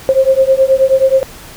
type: beating tone pair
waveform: sine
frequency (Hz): 527 / 536.4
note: C5 / C5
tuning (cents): +12 / +43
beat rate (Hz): 9.4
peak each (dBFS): -10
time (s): 0.09-1.23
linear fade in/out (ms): 0
effects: pink hiss -34 dBFS RMS until 1.56 s